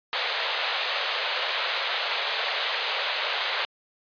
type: band-pass noise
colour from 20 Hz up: white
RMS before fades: -28 dBFS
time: 0.13-3.65 s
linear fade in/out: 0 ms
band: 460 to 4200 Hz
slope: 48 dB/octave
effects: resampled to 11025 Hz